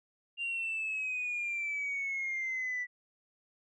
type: exponential sweep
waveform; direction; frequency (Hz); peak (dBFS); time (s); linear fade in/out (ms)
sine; down; 2794 to 1964; -31; 0.37-2.87; 50
effects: tanh soft clip ceiling -29 dBFS